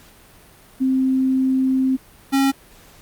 sine / square tone pair in turn, 262.2 / 272.2 Hz, C4 / C#4, +4 / -31 cents, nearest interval minor second, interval 65 cents, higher second, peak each -15 dBFS, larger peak neither, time 0.8-1.97 / 2.32-2.52 s, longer first, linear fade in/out 20 ms, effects pink hiss -48 dBFS RMS until 3.01 s + Opus 48 kbps

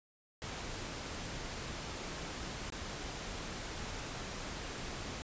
pink noise with dropouts, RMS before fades -42 dBFS, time 0.42-5.22 s, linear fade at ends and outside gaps 0 ms, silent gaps 2.702-2.723 s, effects resampled to 16000 Hz

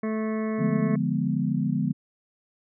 harmonic tone, 218.5 Hz, A3, 12 cents flat, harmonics 1 / 2 / 3 / 5 / 6 / 7 / 8 / 9 / 10, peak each -26 / -32 / -37 / -39 / -49 / -54 / -45 / -47 / -46 dBFS, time 0.03-0.96 s, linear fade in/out 5 ms
sine chord, D diminished seventh, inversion none, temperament equal, 146.83 / 174.61 / 207.7 / 246.9 Hz, D3 / F3 / Ab3 / Cb4, 0 / 0 / 0 / 0 cents, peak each -28 dBFS, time 0.58-1.93 s, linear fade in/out 20 ms
effects none

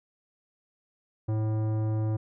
sine tone with tanh clipping, 108.9 Hz, A2, 17 cents flat, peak -27 dBFS, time 1.28-2.17 s, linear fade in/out 10 ms, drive 15 dB, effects none

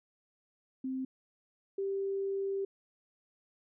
sine tone pair in turn, 261.6 / 392 Hz, C4 / G4, 0 / 0 cents, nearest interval perfect fifth, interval 700 cents, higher second, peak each -33 / -31 dBFS, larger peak second, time 0.84-1.05 / 1.78-2.65 s, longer second, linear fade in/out 5 ms, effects none

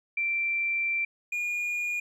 sine / triangle tone pair in turn, 2351 / 2433 Hz, D7 / D#7, +1 / -39 cents, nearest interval minor second, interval 60 cents, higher second, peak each -25 / -26 dBFS, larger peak first, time 0.17-1.05 / 1.32-2 s, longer first, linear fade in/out 5 ms, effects none

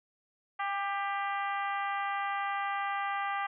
harmonic tone with a mistuned harmonic, 395.9 Hz, G4, 17 cents sharp, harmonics 2 / 3 / 4 / 5 / 6 / 7 / 8, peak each -34 / -35 / -40 / -39 / -47 / -48 / -52 dBFS, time 0.59-3.47 s, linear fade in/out 10 ms, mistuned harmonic 2, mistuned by +18 cents, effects none

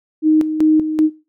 sine tone with tremolo, 311.1 Hz, D#4, in tune, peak -9 dBFS, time 0.22-1.1 s, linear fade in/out 50 ms, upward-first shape square, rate 2.6 Hz, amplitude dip 65%, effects noise-tail reverb RT60 0.3 s tail -18 dB re dry

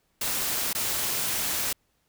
white noise with dropouts, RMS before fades -28 dBFS, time 0.21-1.73 s, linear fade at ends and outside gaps 5 ms, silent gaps 0.731-0.749 s, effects pink hiss -71 dBFS RMS until 2.08 s

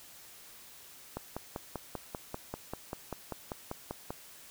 click train, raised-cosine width 1 ms, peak -22 dBFS, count 16, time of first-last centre 1.17-4.105 s, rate 5.11 Hz, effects white hiss -53 dBFS RMS until 4.5 s

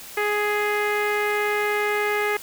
sawtooth tone with low-pass filter, 416.6 Hz, G#4, 5 cents sharp, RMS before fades -23 dBFS, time 0.17-2.37 s, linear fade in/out 5 ms, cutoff 2100 Hz, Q 3.5, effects white hiss -40 dBFS RMS until 2.42 s

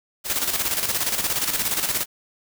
white noise with tremolo, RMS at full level -22 dBFS, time 0.24-2.06 s, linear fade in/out 50 ms, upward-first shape square, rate 17 Hz, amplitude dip 55%, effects none

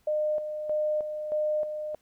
sine tone with tremolo, 608 Hz, D#5, 40 cents flat, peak -24 dBFS, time 0.07-1.95 s, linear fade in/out 5 ms, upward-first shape square, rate 1.6 Hz, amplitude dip 55%, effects pink hiss -68 dBFS RMS until 2.01 s

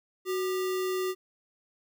sine tone with sample-and-hold, 371.4 Hz, F#4, 7 cents sharp, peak -27 dBFS, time 0.25-1.15 s, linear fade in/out 50 ms, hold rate 1575 Hz, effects none

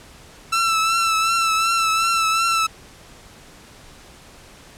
sawtooth tone with vibrato, 1330 Hz, E6, 15 cents sharp, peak -13 dBFS, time 0.52-2.67 s, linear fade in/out 10 ms, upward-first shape triangle, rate 2.7 Hz, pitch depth 42 cents each way, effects pink hiss -45 dBFS RMS until 4.77 s + low-pass 10000 Hz 12 dB/octave

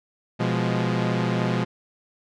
sawtooth chord, F diminished, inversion second, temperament equal with one note detuned, 124.04 / 174.61 / 207.7 Hz, Cb3 / F3 / Ab3, +8 / 0 / 0 cents, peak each -21 / -22 / -23 dBFS, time 0.39-1.65 s, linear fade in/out 20 ms, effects low-pass 4000 Hz 12 dB/octave

